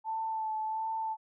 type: tone with vibrato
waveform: sine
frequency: 880 Hz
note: A5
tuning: in tune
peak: -31 dBFS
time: 0.04-1.17 s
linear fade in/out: 50 ms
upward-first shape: sine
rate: 1.4 Hz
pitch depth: 21 cents each way
effects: none